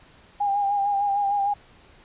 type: tone with vibrato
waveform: sine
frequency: 806 Hz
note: G5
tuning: 48 cents sharp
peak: -20 dBFS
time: 0.4-1.54 s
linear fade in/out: 10 ms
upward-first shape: sine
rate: 6.6 Hz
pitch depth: 37 cents each way
effects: pink hiss -53 dBFS RMS until 2.04 s + resampled to 8000 Hz